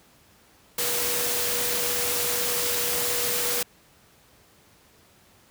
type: tone in noise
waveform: sine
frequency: 484.2 Hz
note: B4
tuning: 34 cents flat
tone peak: -33 dBFS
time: 0.78-3.63 s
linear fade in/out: 5 ms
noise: white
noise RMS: -26 dBFS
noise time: 0.78-3.63 s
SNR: -10 dB
effects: pink hiss -57 dBFS RMS until 5.5 s + high-pass 60 Hz 12 dB/octave